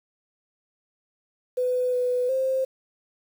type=tone with pitch steps; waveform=sine; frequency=501 / 497.2 / 526 Hz; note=B4 / B4 / C5; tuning=+25 / +12 / +9 cents; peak=-21 dBFS; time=1.57-2.65 s; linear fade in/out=10 ms; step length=360 ms; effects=8-bit